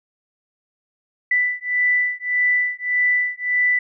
sine beating tone pair, 1982 / 1983.7 Hz, B6 / B6, +6 / +7 cents, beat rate 1.7 Hz, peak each -20 dBFS, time 1.31-3.79 s, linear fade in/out 5 ms, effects none

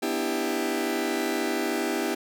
sawtooth chord, E minor seventh, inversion second, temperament just, 247.2 / 296.7 / 329.6 / 395.6 Hz, B3 / D4 / E4 / G4, +2 / +18 / 0 / +16 cents, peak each -28 / -28 / -26 / -26 dBFS, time 0.02-2.15 s, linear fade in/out 10 ms, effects none

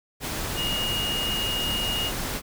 sine tone in noise, 2860 Hz, F7, 41 cents sharp, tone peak -26 dBFS, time 0.55-2.12 s, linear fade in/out 50 ms, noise pink, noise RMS -30 dBFS, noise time 0.2-2.42 s, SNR +1 dB, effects none

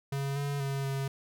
square tone with pitch steps, 138.5 / 142 / 137.6 / 136.5 Hz, C#3 / C#3 / C#3 / C#3, -1 / +42 / -12 / -26 cents, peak -31 dBFS, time 0.12-1.08 s, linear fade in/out 5 ms, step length 240 ms, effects none

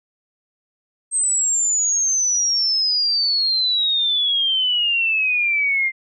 sine exponential sweep, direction down, 8372 to 2093 Hz, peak -16 dBFS, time 1.11-5.92 s, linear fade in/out 50 ms, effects none

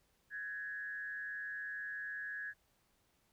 sine tone with frequency modulation, 1673 Hz, G#6, 12 cents sharp, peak -40 dBFS, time 0.3-2.54 s, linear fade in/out 50 ms, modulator 148 Hz, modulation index 0.61, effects pink hiss -75 dBFS RMS until 3.32 s

